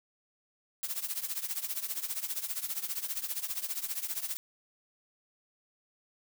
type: noise with tremolo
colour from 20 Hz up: blue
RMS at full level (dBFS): -32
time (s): 0.83-4.37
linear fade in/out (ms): 0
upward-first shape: triangle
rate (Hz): 15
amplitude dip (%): 90
effects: none